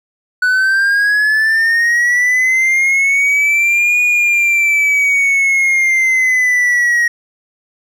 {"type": "linear two-way sweep", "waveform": "triangle", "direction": "up then down", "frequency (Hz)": [1480, 2456, 1885], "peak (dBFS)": -8, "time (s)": [0.42, 7.08], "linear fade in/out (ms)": 5, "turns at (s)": 4.01, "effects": []}